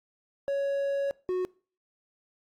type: tone pair in turn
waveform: triangle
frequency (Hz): 557 / 366.7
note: C#5 / F#4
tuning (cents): +8 / -15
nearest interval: perfect fifth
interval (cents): 723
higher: first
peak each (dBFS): -24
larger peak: neither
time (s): 0.48-1.11 / 1.29-1.45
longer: first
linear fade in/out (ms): 0
effects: noise-tail reverb RT60 0.4 s tail -23 dB re dry + AAC 64 kbps